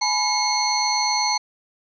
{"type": "tone cluster", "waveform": "sine", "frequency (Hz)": [845, 993, 2172, 4320, 6120], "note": ["G#5", "B5", "C#7", "C#8", "G8"], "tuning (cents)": [30, 9, -36, -45, -42], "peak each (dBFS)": [-24, -27, -28, -23, -26], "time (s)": [0.01, 1.38], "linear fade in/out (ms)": 10, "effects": []}